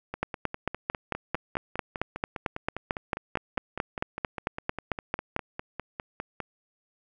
two click trains, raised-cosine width 0.5 ms, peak -11 / -18 dBFS, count 24 / 32, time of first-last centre 0.23-5.364 / 0.14-6.403 s, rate 4.48 / 4.95 Hz, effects none

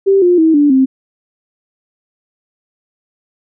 sine tone with pitch steps, 391 / 354.4 / 321.3 / 291.2 / 264 Hz, G4 / F4 / E4 / D4 / C4, -4 / +25 / -44 / -15 / +16 cents, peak -6 dBFS, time 0.06-0.86 s, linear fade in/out 20 ms, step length 160 ms, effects none

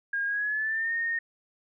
sine tone with pitch glide, 1623 to 1842.9 Hz, G#6 to A#6, -40 to -20 cents, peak -26 dBFS, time 0.13-1.19 s, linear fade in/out 5 ms, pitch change +220 cents, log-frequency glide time 0.26-0.93 s, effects none

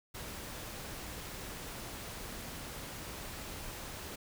pink noise, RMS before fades -44 dBFS, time 0.14-4.16 s, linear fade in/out 10 ms, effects none

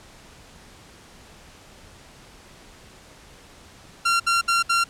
sawtooth tone bursts, 1374 Hz, F6, 29 cents flat, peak -14 dBFS, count 4, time 4.05-4.842 s, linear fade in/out 10 ms, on 150 ms, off 64 ms, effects pink hiss -48 dBFS RMS until 4.89 s + low-pass 9000 Hz 12 dB/octave

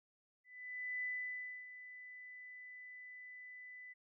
sine tone with ADSR envelope, 1997 Hz, B6, 19 cents sharp, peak -37 dBFS, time 0.44-3.94 s, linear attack 590 ms, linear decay 630 ms, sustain -13 dB, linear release 21 ms, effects none

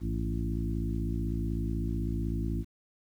harmonic tone with a mistuned harmonic, 56 Hz, A1, 31 cents sharp, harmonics 1 / 2 / 3 / 4 / 5 / 6, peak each -32 / -35 / -37 / -38 / -39 / -40 dBFS, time 0-2.65 s, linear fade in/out 50 ms, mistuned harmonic 2, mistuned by -83 cents, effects 10-bit

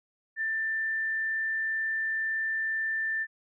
sine tone, 1779 Hz, A6, 19 cents sharp, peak -27 dBFS, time 0.36-3.27 s, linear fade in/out 50 ms, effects none

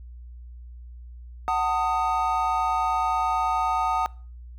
triangle chord, D# diminished, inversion first, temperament just, 746.7 / 896 / 1244.5 Hz, F#5 / A5 / D#6, +16 / +31 / 0 cents, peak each -24 / -24 / -24 dBFS, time 1.48-4.06 s, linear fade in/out 0 ms, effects noise-tail reverb RT60 0.4 s tail -23 dB re dry + added 60 Hz sine -39 dBFS peak until 4.58 s

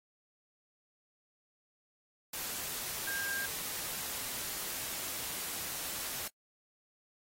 sine tone in noise, 1603 Hz, G6, 38 cents sharp, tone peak -35 dBFS, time 3.07-3.46 s, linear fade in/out 5 ms, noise white, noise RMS -39 dBFS, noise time 2.33-6.28 s, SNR +1 dB, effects noise-tail reverb RT60 0.1 s tail -26 dB re dry + AAC 48 kbps

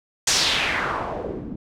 white noise with low-pass filter sweep, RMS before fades -24 dBFS, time 0.27-1.56 s, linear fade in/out 5 ms, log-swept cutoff 6900 to 210 Hz, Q 2.2, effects none

